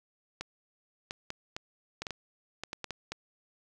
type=clicks; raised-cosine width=0.2 ms; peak=-19 dBFS; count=12; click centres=0.41 / 1.109 / 1.304 / 1.565 / 2.02 / 2.068 / 2.107 / 2.636 / 2.731 / 2.843 / 2.907 / 3.12 s; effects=none